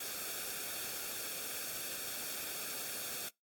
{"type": "noise with comb filter", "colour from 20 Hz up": "white", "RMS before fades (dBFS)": -41, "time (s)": [0, 3.29], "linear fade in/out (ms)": 5, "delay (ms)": 1, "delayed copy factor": -0.6, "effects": ["noise-tail reverb RT60 0.2 s tail -26 dB re dry", "AAC 64 kbps"]}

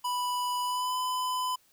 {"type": "tone with pitch glide", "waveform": "square", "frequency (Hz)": [987.8, 1008], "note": ["B5", "B5"], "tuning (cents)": [0, 35], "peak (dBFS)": -29, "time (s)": [0.04, 1.56], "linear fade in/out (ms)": 10, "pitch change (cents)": 35, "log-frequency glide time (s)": [0.63, 0.96], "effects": ["white hiss -65 dBFS RMS until 1.72 s"]}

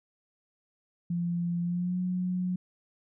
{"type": "tone with pitch glide", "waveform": "sine", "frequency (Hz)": [172.6, 181.71], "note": ["F3", "F#3"], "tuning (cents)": [-20, -31], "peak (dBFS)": -27, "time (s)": [1.1, 2.56], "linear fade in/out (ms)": 5, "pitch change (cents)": 89, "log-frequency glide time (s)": [1.62, 1.98], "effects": []}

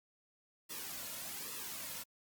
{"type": "noise with flanger", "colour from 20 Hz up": "white", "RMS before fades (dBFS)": -44, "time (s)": [0.69, 2.04], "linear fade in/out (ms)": 20, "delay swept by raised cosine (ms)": [1.3, 2.6], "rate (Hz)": 1.2, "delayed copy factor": -0.7, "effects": ["Opus 48 kbps"]}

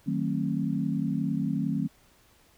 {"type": "chord", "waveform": "sine", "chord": "D# diminished seventh", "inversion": "none", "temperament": "just", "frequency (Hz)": [155.56, 186.68, 224, 268.8], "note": ["D#3", "F#3", "A3", "C4"], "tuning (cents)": [0, 16, 31, 47], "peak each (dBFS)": -31, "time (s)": [0.06, 1.88], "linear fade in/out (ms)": 20, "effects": ["pink hiss -61 dBFS RMS until 2.57 s"]}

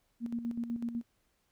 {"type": "tone with tremolo", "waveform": "sine", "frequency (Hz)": 234.7, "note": "A#3", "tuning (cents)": 12, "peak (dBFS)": -31, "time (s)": [0.2, 1.03], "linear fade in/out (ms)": 50, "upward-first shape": "square", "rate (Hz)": 8, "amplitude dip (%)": 60, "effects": ["pink hiss -75 dBFS RMS until 1.51 s"]}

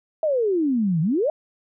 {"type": "exponential two-way sweep", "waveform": "sine", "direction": "down then up", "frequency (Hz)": [654, 151.8, 654], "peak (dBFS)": -18, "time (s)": [0.23, 1.3], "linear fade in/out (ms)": 2, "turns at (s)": 1.01, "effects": []}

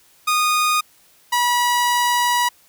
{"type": "tone pair in turn", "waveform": "sawtooth", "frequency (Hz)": [1233, 970.1], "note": ["D#6", "B5"], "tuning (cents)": [-16, -31], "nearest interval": "major third", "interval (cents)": 415, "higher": "first", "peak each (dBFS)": -12, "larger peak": "neither", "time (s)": [[0.27, 0.81], [1.32, 2.49]], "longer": "second", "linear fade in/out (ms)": 10, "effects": ["white hiss -54 dBFS RMS until 2.68 s"]}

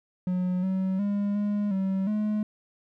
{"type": "tone with pitch steps", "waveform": "triangle", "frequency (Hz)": [181.8, 189, 202.9, 206.1, 191.6, 211.9], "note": ["F#3", "F#3", "G#3", "G#3", "G3", "G#3"], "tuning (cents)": [-30, 37, -40, -13, -39, 35], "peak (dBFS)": -22, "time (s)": [0.27, 2.43], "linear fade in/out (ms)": 2, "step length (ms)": 360, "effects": []}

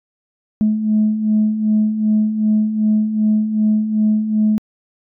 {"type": "beating tone pair", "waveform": "sine", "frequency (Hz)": [212.5, 215.1], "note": ["G#3", "A3"], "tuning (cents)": [40, -39], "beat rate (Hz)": 2.6, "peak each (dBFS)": [-20, -13], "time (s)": [0.61, 4.58], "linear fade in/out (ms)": 0, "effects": ["tanh soft clip ceiling -7 dBFS"]}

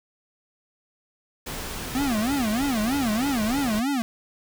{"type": "noise", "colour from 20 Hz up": "pink", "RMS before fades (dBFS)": -33, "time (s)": [1.46, 3.8], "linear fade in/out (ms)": 10}
{"type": "tone with vibrato", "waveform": "square", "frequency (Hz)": 245, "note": "B3", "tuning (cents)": -14, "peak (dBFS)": -23, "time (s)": [1.95, 4.02], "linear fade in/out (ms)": 0, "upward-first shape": "sine", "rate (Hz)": 3.2, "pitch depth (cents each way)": 270}
{"effects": []}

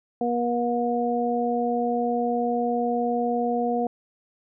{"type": "harmonic tone", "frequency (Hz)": 239.6, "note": "A#3", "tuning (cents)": 48, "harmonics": [1, 2, 3], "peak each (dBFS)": [-26, -26, -26], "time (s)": [0.21, 3.87], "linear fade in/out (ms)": 2, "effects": []}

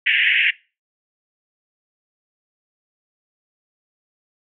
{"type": "band-pass noise", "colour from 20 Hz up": "pink", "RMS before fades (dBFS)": -17, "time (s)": [0.06, 0.51], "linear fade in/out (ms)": 10, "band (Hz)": [1700, 3000], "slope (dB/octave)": 96, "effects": ["noise-tail reverb RT60 0.3 s tail -21 dB re dry"]}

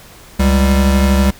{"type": "tone pair together", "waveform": "square", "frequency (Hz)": [69.1, 195.02], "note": ["C#2", "G3"], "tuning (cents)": [-5, -9], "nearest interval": "octave + tritone", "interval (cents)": 1796, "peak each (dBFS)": [-12, -14], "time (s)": [0.39, 1.31], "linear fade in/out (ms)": 10, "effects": ["pink hiss -40 dBFS RMS until 1.39 s"]}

